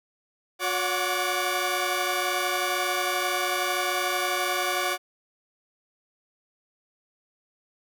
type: tone cluster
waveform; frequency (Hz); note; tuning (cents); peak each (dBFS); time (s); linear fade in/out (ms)
15% pulse; 361.4 / 566 / 734 / 1165; F#4 / C#5 / F#5 / D6; -41 / +36 / -14 / -14; -24; 0.59-4.98; 50
effects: none